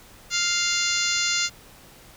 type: harmonic tone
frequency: 698.5 Hz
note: F5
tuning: in tune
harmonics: 2 / 3 / 4 / 5 / 6 / 7 / 8 / 9 / 10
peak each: -30 / -29 / -30 / -31 / -29 / -30 / -34 / -31 / -29 dBFS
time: 0.3-1.5 s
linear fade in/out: 50 ms
effects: pink hiss -49 dBFS RMS until 2.16 s